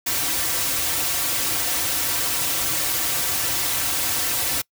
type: noise with comb filter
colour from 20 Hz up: white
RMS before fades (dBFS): -23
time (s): 0.06-4.62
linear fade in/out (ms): 10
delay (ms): 4.8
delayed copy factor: -0.95
effects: noise-tail reverb RT60 0.1 s tail -25 dB re dry

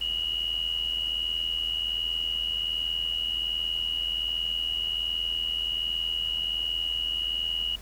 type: tone with amplitude modulation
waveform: sine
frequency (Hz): 2900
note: F#7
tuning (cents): -35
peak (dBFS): -23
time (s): 0.01-7.76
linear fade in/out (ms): 5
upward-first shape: sine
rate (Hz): 81.3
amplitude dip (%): 75
effects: added 50 Hz sine -43 dBFS peak until 7.81 s + pink hiss -49 dBFS RMS until 7.81 s

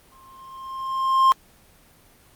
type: tone with exponential growth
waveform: triangle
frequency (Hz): 1059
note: C6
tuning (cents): +21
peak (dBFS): -9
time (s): 0.12-1.32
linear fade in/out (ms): 0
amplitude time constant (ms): 260
effects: pink hiss -54 dBFS RMS until 2.35 s + Opus 24 kbps

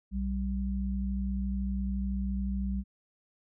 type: tone pair together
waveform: sine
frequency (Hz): 61.09 / 195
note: B1 / G3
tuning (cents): -18 / -9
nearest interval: octave + minor sixth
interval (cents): 2009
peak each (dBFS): -31 / -32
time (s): 0.11-2.84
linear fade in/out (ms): 50
effects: none

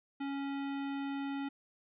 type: tone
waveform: square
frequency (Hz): 277.7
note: C#4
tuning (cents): +3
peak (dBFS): -36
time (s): 0.2-1.49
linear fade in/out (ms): 10
effects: resampled to 8000 Hz

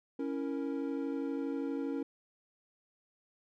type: chord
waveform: triangle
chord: A# diminished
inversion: first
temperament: equal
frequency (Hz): 277.2 / 329.6 / 466.2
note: C#4 / E4 / A#4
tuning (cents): 0 / 0 / 0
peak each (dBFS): -33 / -38 / -38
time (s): 0.19-2.03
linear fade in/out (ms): 5
effects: none

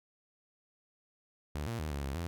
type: tone with pitch steps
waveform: sawtooth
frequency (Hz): 73.9 / 116.2 / 77.2 / 70.6 / 68.3 / 84.9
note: D2 / A#2 / D#2 / C#2 / C#2 / F2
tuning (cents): +11 / -5 / -13 / +32 / -25 / -48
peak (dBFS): -31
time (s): 1.55-2.27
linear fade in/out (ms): 0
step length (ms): 120
effects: none

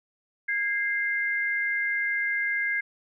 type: tone pair together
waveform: sine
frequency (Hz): 1637.9 / 2093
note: G#6 / C7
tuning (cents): -24 / 0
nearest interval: major third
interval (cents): 424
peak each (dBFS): -27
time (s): 0.48-2.81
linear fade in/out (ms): 10
effects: none

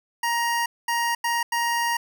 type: tone bursts at uneven times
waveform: 25% pulse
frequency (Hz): 940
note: A#5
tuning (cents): +14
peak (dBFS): -18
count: 4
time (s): 0.23-0.66 / 0.88-1.15 / 1.24-1.43 / 1.52-1.97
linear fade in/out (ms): 5
effects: none

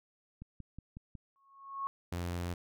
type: click train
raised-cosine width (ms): 5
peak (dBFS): -33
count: 5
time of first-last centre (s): 0.42-1.153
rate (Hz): 5.46
type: tone with exponential growth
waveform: sine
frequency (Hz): 1097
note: C#6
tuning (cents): -18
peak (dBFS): -31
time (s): 1.36-1.87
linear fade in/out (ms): 0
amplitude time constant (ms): 110
type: tone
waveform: sawtooth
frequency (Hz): 87.4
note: F2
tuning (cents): +2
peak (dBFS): -31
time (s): 2.12-2.54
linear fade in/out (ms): 5
effects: none

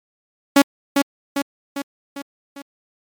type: tone with echo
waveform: sawtooth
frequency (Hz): 280.4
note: C#4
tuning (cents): +20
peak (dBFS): -4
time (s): 0.56-0.62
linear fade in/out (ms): 5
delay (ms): 400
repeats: 5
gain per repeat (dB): -5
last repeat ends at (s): 2.62
effects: MP3 96 kbps

